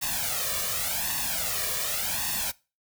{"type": "noise with flanger", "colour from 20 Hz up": "white", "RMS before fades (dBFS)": -29, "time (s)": [0.01, 2.52], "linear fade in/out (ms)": 20, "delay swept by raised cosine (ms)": [1.1, 1.74], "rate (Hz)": 0.88, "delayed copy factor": 0.95, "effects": ["noise-tail reverb RT60 0.3 s tail -22 dB re dry"]}